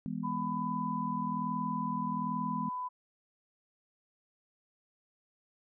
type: chord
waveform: sine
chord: E major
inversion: none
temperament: just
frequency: 164.81 / 206 / 247.2 Hz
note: E3 / G#3 / B3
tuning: 0 / -14 / +2 cents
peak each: -39 / -37 / -38 dBFS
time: 0.06-2.69 s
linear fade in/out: 0 ms
type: tone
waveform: sine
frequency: 1000 Hz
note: B5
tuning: 21 cents sharp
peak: -34 dBFS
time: 0.23-2.89 s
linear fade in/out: 20 ms
effects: none